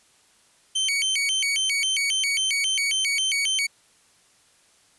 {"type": "tone with vibrato", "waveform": "sawtooth", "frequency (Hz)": 2637, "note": "E7", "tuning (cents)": 0, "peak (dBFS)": -18, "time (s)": [0.75, 3.67], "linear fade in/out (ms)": 10, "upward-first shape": "square", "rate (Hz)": 3.7, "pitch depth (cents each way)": 280, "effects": ["white hiss -59 dBFS RMS until 4.98 s", "resampled to 24000 Hz"]}